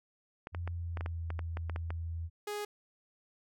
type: clicks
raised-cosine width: 0.5 ms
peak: -25 dBFS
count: 12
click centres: 0.471 / 0.548 / 0.676 / 0.972 / 1.009 / 1.061 / 1.304 / 1.392 / 1.571 / 1.697 / 1.761 / 1.905 s
type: tone with pitch glide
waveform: sine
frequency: 86.2 to 82.98 Hz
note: F2 to E2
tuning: -22 to +12 cents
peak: -35 dBFS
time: 0.52-2.3 s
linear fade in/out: 50 ms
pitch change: -66 cents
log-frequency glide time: 0.64-1.25 s
type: tone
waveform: sawtooth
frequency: 415.3 Hz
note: G#4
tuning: in tune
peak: -32 dBFS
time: 2.47-2.65 s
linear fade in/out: 5 ms
effects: none